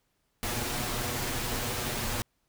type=noise with comb filter; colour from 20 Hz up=pink; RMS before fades=-32 dBFS; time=0.43-2.22 s; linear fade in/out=0 ms; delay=8.3 ms; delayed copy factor=+0.6; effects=pink hiss -75 dBFS RMS until 2.48 s